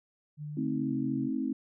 sine tone with pitch glide, 149.2 to 137.61 Hz, D3 to C#3, +28 to -12 cents, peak -36 dBFS, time 0.37-1.3 s, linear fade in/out 50 ms, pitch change -140 cents, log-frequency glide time 0.72-0.94 s
sine chord, A diminished, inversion none, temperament just, 220 / 264 / 316.8 Hz, A3 / C4 / Eb4, 0 / +16 / +31 cents, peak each -35 / -31 / -35 dBFS, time 0.57-1.53 s, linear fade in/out 5 ms
effects none

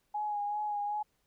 sine tone with vibrato, 831 Hz, G#5, 1 cent sharp, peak -31 dBFS, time 0.14-1.03 s, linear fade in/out 10 ms, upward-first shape sine, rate 2.6 Hz, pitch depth 27 cents each way, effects pink hiss -75 dBFS RMS until 1.26 s

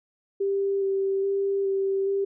sine tone with vibrato, 392 Hz, G4, in tune, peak -22 dBFS, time 0.4-2.25 s, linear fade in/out 10 ms, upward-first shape square, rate 1.2 Hz, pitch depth 12 cents each way, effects none

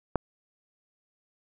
click, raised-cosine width 1 ms, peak -10 dBFS, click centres 0.157 s, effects none

